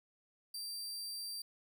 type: tone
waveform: sawtooth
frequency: 4699 Hz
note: D8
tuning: in tune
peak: -38 dBFS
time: 0.54-1.42 s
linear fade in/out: 5 ms
effects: none